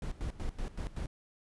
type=noise with tremolo; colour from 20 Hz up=brown; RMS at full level=-36 dBFS; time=0.02-1.07 s; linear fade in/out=2 ms; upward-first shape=square; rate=5.3 Hz; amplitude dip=80%; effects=resampled to 24000 Hz